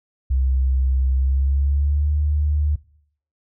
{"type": "tone with pitch glide", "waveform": "sine", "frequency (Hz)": [65.41, 74.27], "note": ["C2", "D2"], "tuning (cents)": [0, 20], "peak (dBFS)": -16, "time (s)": [0.3, 2.76], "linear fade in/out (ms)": 10, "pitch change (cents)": 220, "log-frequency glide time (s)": [1.15, 2.11], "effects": ["noise-tail reverb RT60 0.6 s tail -20 dB re dry"]}